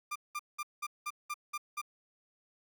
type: tone bursts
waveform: 30% pulse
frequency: 1194 Hz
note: D6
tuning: 28 cents sharp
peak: -32 dBFS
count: 8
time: 0.11-1.816 s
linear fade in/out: 10 ms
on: 47 ms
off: 190 ms
effects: none